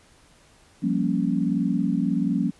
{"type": "chord", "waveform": "sine", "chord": "G half-diminished seventh", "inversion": "third", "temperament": "equal", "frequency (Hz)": [174.61, 196, 233.1, 277.2], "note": ["F3", "G3", "Bb3", "Db4"], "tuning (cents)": [0, 0, 0, 0], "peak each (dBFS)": -26, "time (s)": [0.82, 2.51], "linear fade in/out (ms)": 20, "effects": ["pink hiss -56 dBFS RMS until 2.59 s", "resampled to 24000 Hz"]}